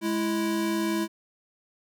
square tone pair together, 210.1 / 330.8 Hz, G#3 / E4, +20 / +6 cents, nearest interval minor sixth, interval 786 cents, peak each -30 / -27 dBFS, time 0.01-1.08 s, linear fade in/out 50 ms, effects none

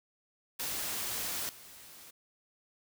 white noise with level steps, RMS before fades -36 / -52 dBFS, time 0.59-2.11 s, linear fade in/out 10 ms, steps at 1.49 s, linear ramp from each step 2 ms, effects none

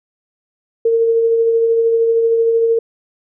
sine tone with tremolo, 457.7 Hz, A#4, 32 cents flat, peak -9 dBFS, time 0.85-2.79 s, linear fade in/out 5 ms, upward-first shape triangle, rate 13 Hz, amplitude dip 35%, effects none

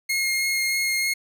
sawtooth tone with vibrato, 2146 Hz, C7, 43 cents sharp, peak -18 dBFS, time 0.09-1.14 s, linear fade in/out 10 ms, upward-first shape sine, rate 3.2 Hz, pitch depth 10 cents each way, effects none

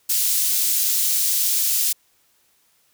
white high-pass noise, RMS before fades -20 dBFS, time 0.09-1.93 s, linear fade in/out 10 ms, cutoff 4500 Hz, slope 12 dB/octave, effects white hiss -62 dBFS RMS until 2.93 s

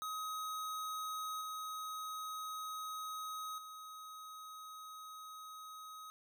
square tone with level steps, 1265 Hz, D#6, 28 cents sharp, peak -40 / -42 / -49 dBFS, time 0.02-6.1 s, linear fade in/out 0 ms, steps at 1.41 / 3.58 s, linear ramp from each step 2 ms, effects none

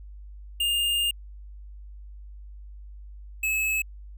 square tone pair in turn, 2819 / 2589 Hz, F7 / E7, +16 / -32 cents, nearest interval minor second, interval 148 cents, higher first, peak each -23 / -24 dBFS, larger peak first, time 0.6-1.11 / 3.43-3.82 s, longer first, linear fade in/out 5 ms, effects added 50 Hz sine -40 dBFS peak until 4.17 s

